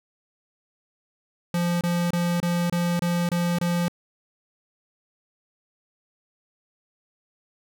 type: tone bursts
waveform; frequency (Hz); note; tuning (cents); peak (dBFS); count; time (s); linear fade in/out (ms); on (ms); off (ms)
square; 173.6; F3; -10; -22; 8; 1.54-3.882; 2; 270; 26
effects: none